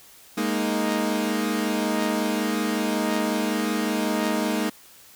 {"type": "chord", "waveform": "sawtooth", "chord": "Ab suspended second", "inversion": "none", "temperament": "equal", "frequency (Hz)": [207.7, 233.1, 311.1], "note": ["Ab3", "Bb3", "Eb4"], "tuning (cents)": [0, 0, 0], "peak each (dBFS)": -23, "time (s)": [0.37, 4.7], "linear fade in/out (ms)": 10, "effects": ["white hiss -50 dBFS RMS until 5.15 s"]}